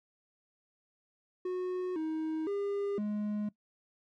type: tone with pitch steps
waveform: triangle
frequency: 365.5 / 316 / 402.5 / 209.3 Hz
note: F#4 / D#4 / G4 / G#3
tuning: -21 / +27 / +46 / +14 cents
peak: -29 dBFS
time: 1.45-3.49 s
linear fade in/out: 5 ms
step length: 510 ms
effects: noise-tail reverb RT60 0.1 s tail -19 dB re dry + MP3 48 kbps